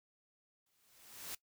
white noise with exponential growth, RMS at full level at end -42 dBFS, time 0.66-1.35 s, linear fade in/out 5 ms, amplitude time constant 150 ms, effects noise-tail reverb RT60 0.1 s tail -19 dB re dry

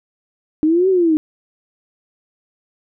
sine exponential two-way sweep, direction up then down, 302 to 387.2 to 302 Hz, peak -11 dBFS, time 0.63-1.17 s, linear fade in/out 0 ms, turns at 0.89 s, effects none

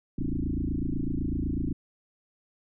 sine tone with frequency modulation, 125.4 Hz, B2, 27 cents sharp, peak -26 dBFS, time 0.18-1.73 s, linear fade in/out 5 ms, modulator 28 Hz, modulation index 6.7, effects none

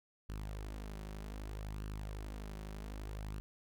sawtooth tone with flanger, 51.91 Hz, G#1, in tune, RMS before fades -44 dBFS, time 0.29-3.4 s, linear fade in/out 0 ms, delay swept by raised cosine 0.67 to 5.37 ms, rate 0.64 Hz, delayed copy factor +0.5, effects none

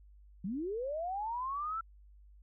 sine linear sweep, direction up, 171 to 1352 Hz, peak -34 dBFS, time 0.44-1.81 s, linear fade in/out 5 ms, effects added 50 Hz sine -55 dBFS peak until 2.42 s

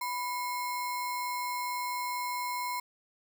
sine tone with sample-and-hold, 987.8 Hz, B5, in tune, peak -31 dBFS, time 0.01-2.8 s, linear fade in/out 5 ms, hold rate 3150 Hz, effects none

